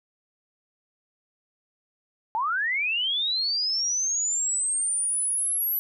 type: linear sweep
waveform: sine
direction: up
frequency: 839 to 11870 Hz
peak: -23 dBFS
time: 2.35-5.79 s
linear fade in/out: 0 ms
effects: none